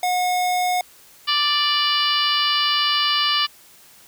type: tone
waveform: square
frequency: 725 Hz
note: F#5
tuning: 35 cents flat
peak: -19 dBFS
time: 0.03-0.81 s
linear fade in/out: 2 ms
type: harmonic tone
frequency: 587.3 Hz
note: D5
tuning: in tune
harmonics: 2 / 3 / 4 / 5 / 6 / 7 / 8 / 9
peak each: -23 / -28 / -29 / -21 / -27 / -28 / -25 / -34 dBFS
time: 1.27-3.47 s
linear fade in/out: 20 ms
effects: white hiss -49 dBFS RMS until 4.07 s